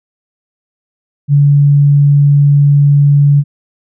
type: tone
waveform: sine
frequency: 143.3 Hz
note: D3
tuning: 42 cents flat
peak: -4 dBFS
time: 1.28-3.44 s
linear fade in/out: 50 ms
effects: none